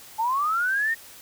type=linear sweep; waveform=sine; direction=up; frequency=856 to 1864.7 Hz; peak=-21 dBFS; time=0.18-0.95 s; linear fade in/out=20 ms; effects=white hiss -46 dBFS RMS until 1.21 s